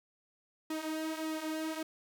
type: tone with flanger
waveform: sawtooth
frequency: 315.5 Hz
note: D#4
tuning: 24 cents sharp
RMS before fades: -37 dBFS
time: 0.7-1.83 s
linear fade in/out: 5 ms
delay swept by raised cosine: 1.8 to 5.5 ms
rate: 1.7 Hz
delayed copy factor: -0.65
effects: none